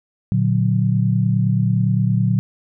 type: chord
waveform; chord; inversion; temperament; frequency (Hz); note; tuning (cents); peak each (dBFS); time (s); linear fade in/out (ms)
sine; Bb augmented; none; equal with one note detuned; 117.22 / 146.83 / 185; Bb2 / D3 / F#3; +10 / 0 / 0; -17 / -21 / -19; 0.32-2.39; 0
effects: none